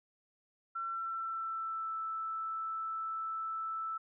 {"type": "tone with pitch glide", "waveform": "sine", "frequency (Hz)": [1350, 1319.2], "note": ["E6", "E6"], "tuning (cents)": [41, 1], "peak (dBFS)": -35, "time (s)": [0.75, 3.98], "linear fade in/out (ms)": 10, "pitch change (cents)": -40, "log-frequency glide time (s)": [0.88, 1.97], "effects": []}